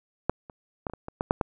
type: clicks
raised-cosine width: 1 ms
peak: -8 / -28 / -15 / -25 / -23 / -22 / -13 / -6 / -10 dBFS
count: 9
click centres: 0.296 / 0.498 / 0.868 / 0.898 / 0.936 / 1.084 / 1.209 / 1.309 / 1.412 s
effects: none